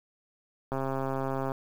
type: click train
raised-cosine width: 1 ms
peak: -18 dBFS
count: 108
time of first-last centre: 0.72-1.519 s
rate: 134 Hz
effects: 8-bit